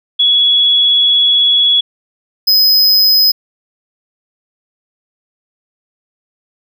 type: tone pair in turn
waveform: sine / square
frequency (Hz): 3371 / 5051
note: G#7 / D#8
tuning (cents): +25 / +25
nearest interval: perfect fifth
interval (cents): 700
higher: second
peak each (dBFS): -7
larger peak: neither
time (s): 0.19-1.81 / 2.47-3.32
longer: first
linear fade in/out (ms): 10
effects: none